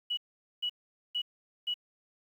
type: tone bursts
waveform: sine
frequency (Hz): 2931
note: F#7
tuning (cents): -17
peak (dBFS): -29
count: 4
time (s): 0.1-1.742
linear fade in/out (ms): 10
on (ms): 73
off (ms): 450
effects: 10-bit